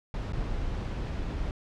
brown noise with dropouts, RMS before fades -32 dBFS, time 0.14-1.51 s, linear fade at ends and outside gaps 1 ms, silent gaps 0.323-0.332 s, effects low-pass 5000 Hz 12 dB/octave

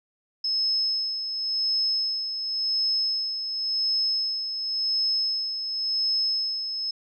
sine tone with tremolo, 5190 Hz, E8, 28 cents flat, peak -21 dBFS, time 0.44-6.91 s, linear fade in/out 5 ms, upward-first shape sine, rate 0.92 Hz, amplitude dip 55%, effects none

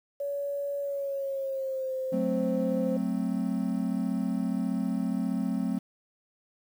sine tone with pitch glide, 566 to 522 Hz, C#5 to C5, +36 to -4 cents, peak -29 dBFS, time 0.2-2.97 s, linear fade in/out 5 ms, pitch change -140 cents, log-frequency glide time 0.8-1.93 s
triangle chord, F# diminished, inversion none, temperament equal, 185 / 220 / 261.6 Hz, F#3 / A3 / C4, 0 / 0 / 0 cents, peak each -29 dBFS, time 2.12-5.79 s, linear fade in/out 10 ms
effects 9-bit

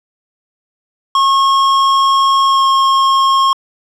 square tone with pitch glide, 1087 to 1078.9 Hz, C#6 to C#6, -34 to -47 cents, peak -9 dBFS, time 1.15-3.53 s, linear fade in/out 2 ms, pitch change -13 cents, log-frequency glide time 2.45-2.66 s, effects low-pass 5000 Hz 12 dB/octave + 7-bit

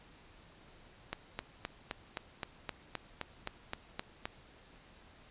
click train, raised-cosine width 0.3 ms, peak -20 dBFS, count 13, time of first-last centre 1.13-4.255 s, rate 3.84 Hz, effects pink hiss -59 dBFS RMS until 5.3 s + resampled to 8000 Hz

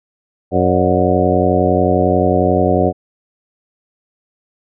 harmonic tone with a mistuned harmonic, 91.2 Hz, F#2, 24 cents flat, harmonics 1 / 2 / 3 / 4 / 5 / 6 / 7 / 8, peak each -19 / -19 / -19 / -19 / -19 / -19 / -19 / -19 dBFS, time 0.51-2.93 s, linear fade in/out 50 ms, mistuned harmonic 7, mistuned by -79 cents, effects none

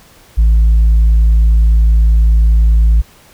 sine tone, 55 Hz, A1, in tune, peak -3 dBFS, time 0.37-3.02 s, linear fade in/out 20 ms, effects tanh soft clip ceiling -4 dBFS + pink hiss -44 dBFS RMS until 3.33 s

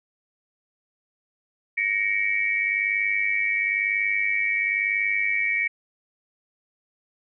sine tone cluster, 1884 / 2195 / 2296 Hz, A#6 / C#7 / D7, +18 / -18 / -40 cents, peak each -27 / -26 / -24 dBFS, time 1.77-5.68 s, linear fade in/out 10 ms, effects none

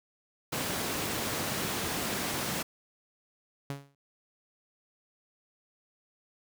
pink high-pass noise, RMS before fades -33 dBFS, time 0.52-2.63 s, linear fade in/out 10 ms, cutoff 120 Hz, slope 12 dB/octave
sawtooth tone with exponential decay, 140 Hz, C#3, 18 cents sharp, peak -28 dBFS, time 3.7-3.95 s, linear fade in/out 0 ms, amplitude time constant 53 ms
effects none

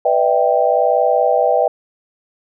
sine chord, E minor seventh, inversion second, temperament equal with one note detuned, 493.9 / 598.3 / 659.3 / 784 Hz, B4 / D5 / E5 / G5, 0 / +32 / 0 / 0 cents, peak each -17 dBFS, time 0.05-1.68 s, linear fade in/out 5 ms, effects none

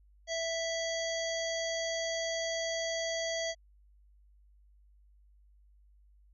harmonic tone, 659.3 Hz, E5, in tune, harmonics 1 / 3 / 5 / 7 / 9 / 10, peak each -34 / -39 / -41 / -42 / -44 / -44 dBFS, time 0.27-3.55 s, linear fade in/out 50 ms, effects added 50 Hz sine -59 dBFS peak until 6.33 s

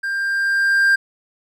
triangle tone with level ramp, 1592 Hz, G6, 26 cents sharp, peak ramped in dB -19 to -9 dBFS, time 0.03-0.96 s, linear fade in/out 10 ms, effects none

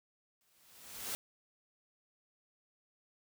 white noise with exponential growth, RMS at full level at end -37 dBFS, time 0.41-1.15 s, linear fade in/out 0 ms, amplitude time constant 160 ms, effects none

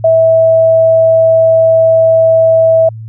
sine tone, 651 Hz, E5, 22 cents flat, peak -4 dBFS, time 0.04-2.89 s, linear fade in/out 5 ms, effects added 111 Hz sine -23 dBFS peak until 3.08 s

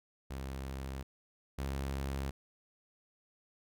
sawtooth tone pair in turn, 66.9 / 68.03 Hz, C2 / C#2, +39 / -32 cents, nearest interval unison, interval 29 cents, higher second, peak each -35 / -31 dBFS, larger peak second, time 0.3-1.03 / 1.58-2.31 s, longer neither, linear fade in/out 10 ms, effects none

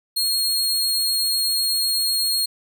sawtooth tone, 4273 Hz, C8, 36 cents sharp, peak -16 dBFS, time 0.16-2.46 s, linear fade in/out 10 ms, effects none

